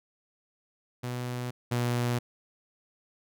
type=tone pair in turn; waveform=sawtooth; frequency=123.47 / 121.14 Hz; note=B2 / B2; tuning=0 / -33 cents; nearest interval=unison; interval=33 cents; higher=first; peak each=-28 / -22 dBFS; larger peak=second; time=1.03-1.51 / 1.71-2.19 s; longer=neither; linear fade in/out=10 ms; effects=none